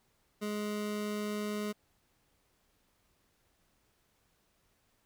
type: tone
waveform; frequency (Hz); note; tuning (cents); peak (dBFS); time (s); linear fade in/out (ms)
25% pulse; 209.2; G#3; +13; -30; 0.41-1.73; 20
effects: pink hiss -73 dBFS RMS until 5.05 s